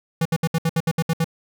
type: tone bursts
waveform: square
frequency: 163.8 Hz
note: E3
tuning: 11 cents flat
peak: -18 dBFS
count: 10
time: 0.21-1.244 s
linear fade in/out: 5 ms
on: 44 ms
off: 66 ms
effects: none